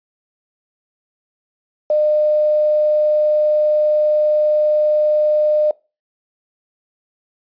sine tone with quantisation, 605 Hz, D#5, 49 cents flat, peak -12 dBFS, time 1.9-5.71 s, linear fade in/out 2 ms, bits 7, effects noise-tail reverb RT60 0.3 s tail -23 dB re dry + resampled to 11025 Hz

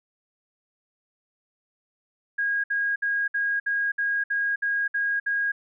sine tone bursts, 1636 Hz, G#6, 26 cents flat, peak -22 dBFS, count 10, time 2.38-5.52 s, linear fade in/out 10 ms, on 260 ms, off 60 ms, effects none

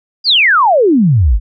sine exponential sweep, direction down, 5010 to 43.89 Hz, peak -6 dBFS, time 0.24-1.4 s, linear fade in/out 50 ms, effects none

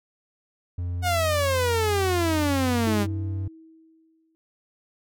triangle tone with pitch glide, 88 to 95.41 Hz, F2 to G2, +14 to -46 cents, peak -24 dBFS, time 0.78-3.48 s, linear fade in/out 5 ms, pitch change +140 cents, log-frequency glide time 2.43-2.9 s
sawtooth exponential sweep, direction down, 736 to 196.8 Hz, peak -18 dBFS, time 1.02-3.07 s, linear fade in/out 50 ms
sine tone with exponential decay, 322.4 Hz, E4, 38 cents flat, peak -26 dBFS, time 2.87-4.35 s, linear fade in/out 0 ms, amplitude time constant 320 ms
effects none

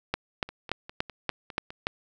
two click trains, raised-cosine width 0.3 ms, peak -10 / -24 dBFS, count 7 / 7, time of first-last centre 0.14-1.869 / 0.49-1.705 s, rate 3.47 / 4.94 Hz, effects none

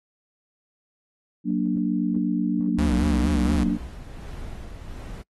sine chord, Gb augmented, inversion none, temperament equal, 185 / 233.1 / 293.7 Hz, Gb3 / Bb3 / D4, 0 / 0 / 0 cents, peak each -25 dBFS, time 1.44-3.79 s, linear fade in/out 50 ms
brown noise with tremolo, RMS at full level -35 dBFS, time 2.78-5.22 s, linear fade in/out 5 ms, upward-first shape sine, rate 1.4 Hz, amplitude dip 35%
square tone with vibrato, 69.3 Hz, C#2, in tune, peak -23 dBFS, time 2.78-3.64 s, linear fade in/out 5 ms, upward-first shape sine, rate 4.3 Hz, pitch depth 170 cents each way
effects noise-tail reverb RT60 0.1 s tail -25 dB re dry + AAC 32 kbps

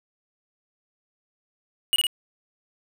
square tone with echo, 2898 Hz, F#7, 37 cents flat, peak -18 dBFS, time 1.93-1.96 s, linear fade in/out 0 ms, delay 54 ms, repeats 2, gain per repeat -2 dB, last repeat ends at 2.068 s, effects 8-bit

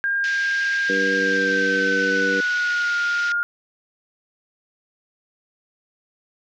sine tone with pitch glide, 1607 to 1415.2 Hz, G6 to F6, +43 to +23 cents, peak -19 dBFS, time 0.04-3.43 s, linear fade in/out 0 ms, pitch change -220 cents, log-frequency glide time 1.13-2.97 s
pink band-pass noise, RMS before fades -34 dBFS, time 0.24-3.32 s, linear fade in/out 0 ms, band 1600 to 6000 Hz, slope 48 dB/octave
harmonic tone, 96.6 Hz, G2, 25 cents flat, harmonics 2 / 3 / 4 / 5, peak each -30 / -27 / -30 / -24 dBFS, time 0.89-2.41 s, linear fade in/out 10 ms
effects none

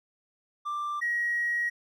triangle tone pair in turn, 1181 / 1899.1 Hz, D6 / A#6, +9 / +32 cents, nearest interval minor sixth, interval 823 cents, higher second, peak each -27 / -22 dBFS, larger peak second, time 0.65-1.01 / 1.01-1.7 s, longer second, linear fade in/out 20 ms, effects tanh soft clip ceiling -23 dBFS

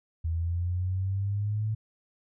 sine exponential sweep, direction up, 81 to 110 Hz, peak -26 dBFS, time 0.24-1.75 s, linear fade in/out 10 ms, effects none

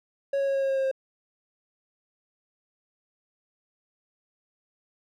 triangle tone with pitch steps, 554 / 550.8 / 547.6 / 544.5 / 541.3 / 538.2 / 535.1 / 532 Hz, C#5 / C#5 / C#5 / C#5 / C#5 / C5 / C5 / C5, -1 / -11 / -21 / -31 / -41 / +49 / +39 / +29 cents, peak -21 dBFS, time 0.33-0.914 s, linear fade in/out 5 ms, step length 73 ms, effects none

